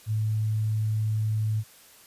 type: tone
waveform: sine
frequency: 108.5 Hz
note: A2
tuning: 24 cents flat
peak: -23 dBFS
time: 0.06-1.64 s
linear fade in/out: 50 ms
effects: white hiss -53 dBFS RMS until 2.06 s + resampled to 32000 Hz